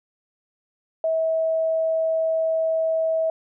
sine tone, 646 Hz, E5, 35 cents flat, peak -19 dBFS, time 1.04-3.3 s, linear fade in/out 2 ms, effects none

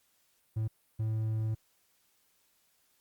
triangle tone bursts at uneven times, 110 Hz, A2, in tune, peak -27 dBFS, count 2, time 0.56-0.68 / 0.99-1.55 s, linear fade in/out 10 ms, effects white hiss -71 dBFS RMS until 3 s + Opus 48 kbps

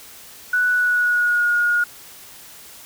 sine tone with pitch glide, 1480 to 1436.2 Hz, F#6 to F6, 0 to +48 cents, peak -15 dBFS, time 0.53-1.84 s, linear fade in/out 5 ms, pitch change -52 cents, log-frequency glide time 0.7-1.5 s, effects white hiss -42 dBFS RMS until 2.85 s

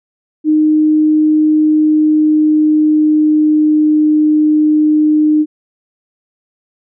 sine tone with pitch glide, 307.7 to 305 Hz, D#4 to D#4, -19 to -34 cents, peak -7 dBFS, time 0.44-5.46 s, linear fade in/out 50 ms, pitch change -15 cents, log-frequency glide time 1.51-4.07 s, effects none

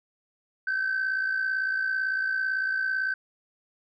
sine tone pair together, 1536 / 1593.9 Hz, G6 / G6, -36 / +28 cents, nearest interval minor second, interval 64 cents, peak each -24 / -31 dBFS, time 0.67-3.14 s, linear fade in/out 5 ms, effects tanh soft clip ceiling -21 dBFS

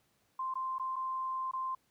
sine tone with dropouts, 1045 Hz, C6, 2 cents flat, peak -33 dBFS, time 0.39-1.75 s, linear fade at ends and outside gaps 5 ms, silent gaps 0.54-0.554 / 0.784-0.796 / 0.959-0.963 / 1.513-1.534 s, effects pink hiss -73 dBFS RMS until 1.9 s + high-pass 80 Hz 12 dB/octave

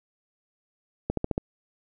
accelerating click train, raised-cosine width 2 ms, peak -12 dBFS, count 5, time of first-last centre 1.1-1.379 s, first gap 73 ms, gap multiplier 0.97, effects none

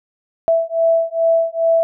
sine beating tone pair, 659.3 / 661.7 Hz, E5 / E5, 0 / +6 cents, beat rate 2.4 Hz, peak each -16 / -16 dBFS, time 0.48-1.83 s, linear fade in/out 0 ms, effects none

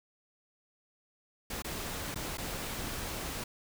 pink noise with dropouts, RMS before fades -38 dBFS, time 1.5-3.44 s, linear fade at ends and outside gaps 5 ms, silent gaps 1.622-1.644 / 2.145-2.157 / 2.373-2.381 s, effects none

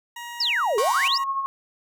20% pulse tone, 950 Hz, A#5, 33 cents sharp, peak -29 dBFS, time 0.16-1.24 s, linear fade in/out 5 ms
sine exponential two-way sweep, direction down then up, 5600 to 393.9 to 5600 Hz, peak -20 dBFS, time 0.4-1.18 s, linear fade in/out 5 ms, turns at 0.78 s
5% pulse chord, G major seventh, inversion third, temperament equal, 740 / 784 / 987.8 / 1174.7 Hz, F#5 / G5 / B5 / D6, 0 / 0 / 0 / 0 cents, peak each -24 / -23 / -25 / -26 dBFS, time 0.78-1.08 s, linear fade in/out 2 ms
sine tone with tremolo, 1088 Hz, C#6, 33 cents flat, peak -21 dBFS, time 0.78-1.46 s, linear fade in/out 0 ms, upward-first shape sine, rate 12 Hz, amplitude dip 50%
effects none

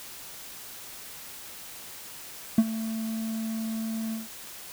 triangle tone with ADSR envelope, 222.7 Hz, A3, 21 cents sharp, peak -11 dBFS, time 2.58-4.28 s, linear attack 4 ms, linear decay 47 ms, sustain -16 dB, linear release 150 ms, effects white hiss -43 dBFS RMS until 4.72 s

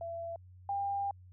sine tone pair in turn, 672 / 798.9 Hz, E5 / G5, +33 / +33 cents, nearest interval minor third, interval 300 cents, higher second, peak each -37 / -31 dBFS, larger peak second, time 0.01-0.36 / 0.69-1.11 s, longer second, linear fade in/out 2 ms, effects added 91 Hz sine -52 dBFS peak until 1.32 s

